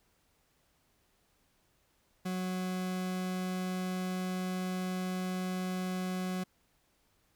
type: tone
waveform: 40% pulse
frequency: 184.2 Hz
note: F#3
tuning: 7 cents flat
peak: -32 dBFS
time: 2.25-6.44 s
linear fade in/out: 10 ms
effects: pink hiss -72 dBFS RMS until 7.35 s